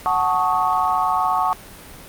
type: chord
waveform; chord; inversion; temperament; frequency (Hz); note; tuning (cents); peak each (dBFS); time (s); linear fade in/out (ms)
sine; D# half-diminished seventh; first; equal with one note detuned; 740 / 880 / 1108.7 / 1255.3; F#5 / A5 / C#6 / D#6; 0 / 0 / 0 / +15; -21 / -22 / -20 / -25; 0.06-1.53; 0
effects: pink hiss -40 dBFS RMS until 2.08 s + Opus 48 kbps